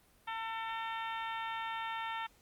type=harmonic tone with a mistuned harmonic; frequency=450 Hz; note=A4; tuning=39 cents sharp; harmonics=2 / 3 / 4 / 5 / 6 / 7 / 8; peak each=-39 / -43 / -45 / -47 / -49 / -50 / -51 dBFS; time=0.27-2.27 s; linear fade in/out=10 ms; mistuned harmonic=7; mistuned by=-20 cents; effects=pink hiss -66 dBFS RMS until 2.41 s + Opus 32 kbps